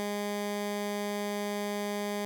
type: tone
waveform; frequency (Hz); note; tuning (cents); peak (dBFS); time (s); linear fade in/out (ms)
15% pulse; 205.3; G#3; -20; -25; 0-2.25; 0
effects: none